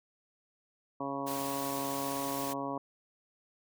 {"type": "harmonic tone", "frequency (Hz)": 138.59, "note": "C#3", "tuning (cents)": 0, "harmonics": [1, 2, 3, 4, 5, 6, 7, 8], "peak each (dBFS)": [-48, -38, -44, -41, -42, -47, -40, -42], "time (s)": [1, 2.78], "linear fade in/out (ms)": 5}
{"type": "noise", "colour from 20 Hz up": "white", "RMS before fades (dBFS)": -41, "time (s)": [1.26, 2.54], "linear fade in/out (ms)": 20}
{"effects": []}